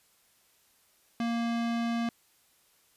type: tone with low-pass filter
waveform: square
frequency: 233.1 Hz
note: A#3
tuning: in tune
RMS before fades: -30 dBFS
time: 1.2-2.09 s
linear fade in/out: 2 ms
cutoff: 4400 Hz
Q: 0.8
effects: white hiss -66 dBFS RMS until 2.96 s + resampled to 32000 Hz